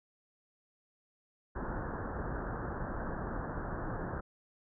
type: low-pass noise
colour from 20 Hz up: pink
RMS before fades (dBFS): -38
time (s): 1.55-4.21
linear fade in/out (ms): 10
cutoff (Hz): 1700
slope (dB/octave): 96
effects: none